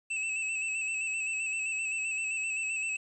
square tone with vibrato, 2620 Hz, E7, 11 cents flat, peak -31 dBFS, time 0.1-2.97 s, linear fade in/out 10 ms, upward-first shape square, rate 7.7 Hz, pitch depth 34 cents each way, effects resampled to 24000 Hz + 10-bit

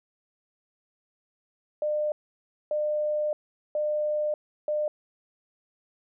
sine tone bursts at uneven times, 602 Hz, D5, 43 cents sharp, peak -24 dBFS, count 4, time 1.82-2.12 / 2.71-3.33 / 3.75-4.34 / 4.68-4.88 s, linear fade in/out 2 ms, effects none

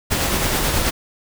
pink noise with tremolo, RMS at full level -18 dBFS, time 0.1-0.91 s, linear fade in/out 20 ms, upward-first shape triangle, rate 9.3 Hz, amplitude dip 35%, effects none

